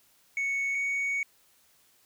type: tone pair in turn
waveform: sine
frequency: 2217 / 2232 Hz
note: C#7 / C#7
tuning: 0 / +11 cents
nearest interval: unison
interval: 11 cents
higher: second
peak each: -24 dBFS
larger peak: neither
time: 0.37-0.75 / 0.75-1.23 s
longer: second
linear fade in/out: 2 ms
effects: tanh soft clip ceiling -26 dBFS + white hiss -64 dBFS RMS until 2.05 s